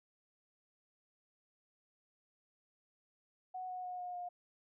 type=tone with pitch steps; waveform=sine; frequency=740 / 732.8 / 725.6 / 718.5 / 711.5 Hz; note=F#5 / F#5 / F#5 / F5 / F5; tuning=0 / -17 / -34 / +49 / +32 cents; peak=-40 dBFS; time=3.54-4.29 s; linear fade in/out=10 ms; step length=150 ms; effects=none